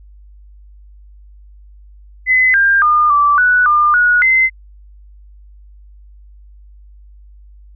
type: tone with pitch steps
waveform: sine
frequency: 2027 / 1597 / 1212 / 1163 / 1479 / 1202 / 1456 / 2062 Hz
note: B6 / G6 / D#6 / D6 / F#6 / D6 / F#6 / C7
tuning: +45 / +32 / -46 / -17 / -1 / +40 / -28 / -26 cents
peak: -8 dBFS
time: 2.26-4.5 s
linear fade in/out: 50 ms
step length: 280 ms
effects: added 50 Hz sine -38 dBFS peak until 7.75 s